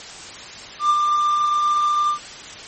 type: tone with ADSR envelope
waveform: triangle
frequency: 1191 Hz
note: D6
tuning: 24 cents sharp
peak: -10 dBFS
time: 0.79-2.19 s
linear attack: 110 ms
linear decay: 46 ms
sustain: -4 dB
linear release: 93 ms
effects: white hiss -36 dBFS RMS until 2.67 s + MP3 32 kbps